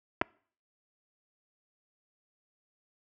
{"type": "clicks", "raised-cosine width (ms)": 0.5, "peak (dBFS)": -11, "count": 2, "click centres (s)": [0.214, 0.217], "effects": ["noise-tail reverb RT60 0.5 s tail -26 dB re dry", "high-pass 100 Hz 12 dB/octave"]}